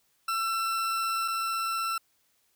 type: tone pair in turn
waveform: 40% pulse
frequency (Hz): 1342 / 1342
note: E6 / E6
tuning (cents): +31 / +31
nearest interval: unison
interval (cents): 0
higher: neither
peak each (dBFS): -26 / -27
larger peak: first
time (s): 0.28-1.28 / 1.28-1.98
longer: first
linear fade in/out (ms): 5
effects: white hiss -70 dBFS RMS until 2.55 s